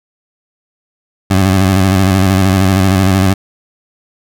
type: tone with vibrato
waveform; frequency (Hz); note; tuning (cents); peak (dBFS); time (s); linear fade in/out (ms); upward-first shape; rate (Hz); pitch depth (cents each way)
20% pulse; 95.2; F#2; +50; -3; 1.3-3.34; 10; square; 13; 48
effects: none